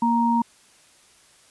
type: tone pair together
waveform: sine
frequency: 233.8 / 935 Hz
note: A#3 / A#5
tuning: +5 / +5 cents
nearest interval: 2 octaves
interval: 2400 cents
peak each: -20 dBFS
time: 0.02-0.42 s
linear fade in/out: 5 ms
effects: white hiss -55 dBFS RMS until 1.5 s + resampled to 24000 Hz